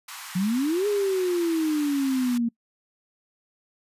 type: high-pass noise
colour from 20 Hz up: pink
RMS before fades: -39 dBFS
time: 0.08-2.38 s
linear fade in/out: 5 ms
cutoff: 870 Hz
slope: 48 dB/octave
type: exponential two-way sweep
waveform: sine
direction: up then down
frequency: 174.61 to 418.9 to 230.2 Hz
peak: -21 dBFS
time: 0.35-2.49 s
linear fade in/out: 10 ms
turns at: 0.87 s
effects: noise-tail reverb RT60 0.1 s tail -25 dB re dry + resampled to 32000 Hz